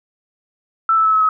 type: tone with pitch steps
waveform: sine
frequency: 1326 / 1313.8 / 1301.7 / 1289.7 / 1277.9 Hz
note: E6 / E6 / E6 / E6 / D#6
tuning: +10 / -6 / -22 / -38 / +46 cents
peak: -11 dBFS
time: 0.89-1.29 s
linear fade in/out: 2 ms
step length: 80 ms
effects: none